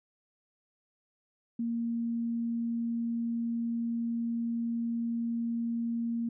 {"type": "tone", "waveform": "sine", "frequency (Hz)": 232.7, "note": "A#3", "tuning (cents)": -3, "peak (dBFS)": -29, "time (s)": [1.59, 6.29], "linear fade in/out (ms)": 5, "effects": []}